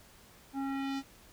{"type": "tone with low-pass filter sweep", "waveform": "square", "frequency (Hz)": 272.6, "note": "C#4", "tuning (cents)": -29, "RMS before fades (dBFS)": -35, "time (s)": [0.53, 1.03], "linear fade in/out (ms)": 50, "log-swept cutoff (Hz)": [850, 6300], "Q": 1.3, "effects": ["pink hiss -58 dBFS RMS until 1.32 s"]}